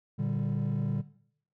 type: chord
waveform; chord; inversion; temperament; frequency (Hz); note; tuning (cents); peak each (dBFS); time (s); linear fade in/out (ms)
triangle; G minor; first; equal; 116.54 / 146.83 / 196; Bb2 / D3 / G3; 0 / 0 / 0; -30 / -28 / -31; 0.18-1.02; 20
effects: noise-tail reverb RT60 0.6 s tail -17 dB re dry + tanh soft clip ceiling -21 dBFS